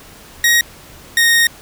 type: tone pair in turn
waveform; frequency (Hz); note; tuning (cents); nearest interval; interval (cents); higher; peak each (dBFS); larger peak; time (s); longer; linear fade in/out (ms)
sawtooth; 1885 / 1859; A#6 / A#6; +19 / -5; unison; 24; first; -6; neither; 0.44-0.61 / 1.17-1.47; second; 2
effects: pink hiss -40 dBFS RMS until 1.61 s